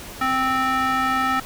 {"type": "tone with band-pass filter", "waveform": "square", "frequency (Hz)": 261.6, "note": "C4", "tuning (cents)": 0, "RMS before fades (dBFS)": -21, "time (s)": [0.21, 1.4], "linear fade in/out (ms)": 5, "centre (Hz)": 1400, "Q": 2.1, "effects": ["pink hiss -37 dBFS RMS until 1.45 s"]}